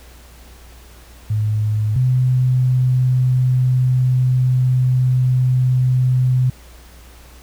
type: tone pair in turn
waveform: sine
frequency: 107.1 / 127.36 Hz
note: A2 / C3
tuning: -46 / -46 cents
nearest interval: minor third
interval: 300 cents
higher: second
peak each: -15 / -12 dBFS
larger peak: second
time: 1.3-1.96 / 1.96-6.5 s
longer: second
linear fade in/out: 5 ms
effects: added 60 Hz sine -41 dBFS peak until 7.42 s + pink hiss -46 dBFS RMS until 7.42 s